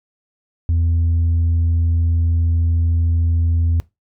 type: tone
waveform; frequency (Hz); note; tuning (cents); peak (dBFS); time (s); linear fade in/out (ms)
sine; 83.4; E2; +21; -11; 0.69-3.8; 0
effects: noise-tail reverb RT60 0.2 s tail -22 dB re dry + tanh soft clip ceiling -12 dBFS